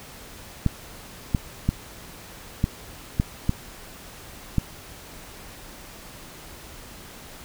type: clicks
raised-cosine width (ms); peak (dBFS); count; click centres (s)
5; -7; 7; 0.663 / 1.348 / 1.69 / 2.641 / 3.199 / 3.494 / 4.583
effects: pink hiss -43 dBFS RMS until 7.44 s